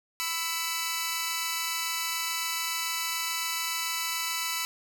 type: tone cluster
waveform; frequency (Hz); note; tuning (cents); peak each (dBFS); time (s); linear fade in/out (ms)
10% pulse; 996 / 1319 / 2270; B5 / E6 / C#7; +14 / +1 / +41; -25; 0.2-4.65; 0
effects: none